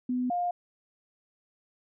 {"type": "tone pair in turn", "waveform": "sine", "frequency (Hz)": [250, 707.1], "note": ["B3", "F5"], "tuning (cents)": [21, 21], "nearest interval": "octave + tritone", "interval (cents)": 1800, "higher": "second", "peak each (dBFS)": -26, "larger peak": "neither", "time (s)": [[0.09, 0.3], [0.3, 0.51]], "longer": "neither", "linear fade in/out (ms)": 5, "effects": []}